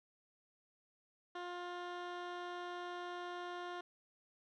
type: tone with low-pass filter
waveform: 15% pulse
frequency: 353.7 Hz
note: F4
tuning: 22 cents sharp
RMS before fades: -45 dBFS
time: 1.35-3.81 s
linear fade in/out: 5 ms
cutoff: 3100 Hz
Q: 0.98
effects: none